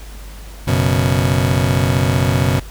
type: chord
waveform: 35% pulse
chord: F# suspended fourth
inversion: none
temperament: just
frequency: 92.5 / 123.33 / 138.75 Hz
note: F#2 / B2 / C#3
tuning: 0 / -2 / +2 cents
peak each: -16 dBFS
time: 0.67-2.6 s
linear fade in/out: 10 ms
effects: added 50 Hz sine -31 dBFS peak until 2.7 s + pink hiss -40 dBFS RMS until 2.7 s